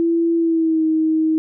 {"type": "tone with pitch glide", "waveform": "sine", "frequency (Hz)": [334.6, 316.6], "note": ["E4", "D#4"], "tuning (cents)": [26, 30], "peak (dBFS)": -14, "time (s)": [0, 1.38], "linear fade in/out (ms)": 0, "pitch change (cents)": -96, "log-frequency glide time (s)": [0.36, 0.84], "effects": []}